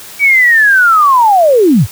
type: linear sweep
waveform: sine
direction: down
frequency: 2300 to 77.78 Hz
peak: -4 dBFS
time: 0.19-1.87 s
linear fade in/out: 50 ms
effects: white hiss -31 dBFS RMS until 1.91 s